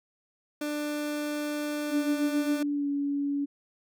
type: tone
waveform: 30% pulse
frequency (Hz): 296.4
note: D4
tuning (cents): +16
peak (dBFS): -27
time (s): 0.61-2.63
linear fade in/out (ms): 5
type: tone with pitch glide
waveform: sine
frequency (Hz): 289 to 283.7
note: D4 to C#4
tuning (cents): -28 to +40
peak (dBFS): -26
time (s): 1.9-3.46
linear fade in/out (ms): 20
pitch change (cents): -32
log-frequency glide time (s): 2.73-2.88
effects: none